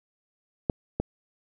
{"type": "clicks", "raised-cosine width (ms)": 2, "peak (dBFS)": [-10, -12], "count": 2, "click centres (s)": [0.698, 1], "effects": []}